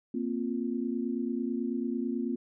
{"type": "chord", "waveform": "sine", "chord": "Bb suspended second", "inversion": "none", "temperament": "just", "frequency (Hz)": [233.1, 262.2, 349.6], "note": ["Bb3", "C4", "F4"], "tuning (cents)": [0, 4, 2], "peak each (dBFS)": [-32, -33, -36], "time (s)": [0.14, 2.36], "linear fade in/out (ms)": 5, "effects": []}